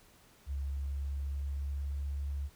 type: tone with pitch glide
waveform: sine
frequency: 69.3 to 70.51 Hz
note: C#2 to C#2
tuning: 0 to +30 cents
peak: -33 dBFS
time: 0.46-2.5 s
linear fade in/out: 50 ms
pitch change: +30 cents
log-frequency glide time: 0.59-2.15 s
effects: pink hiss -62 dBFS RMS until 2.55 s